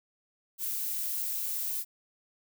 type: noise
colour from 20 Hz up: violet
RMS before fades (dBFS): -33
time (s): 0.58-1.85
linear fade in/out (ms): 50
effects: none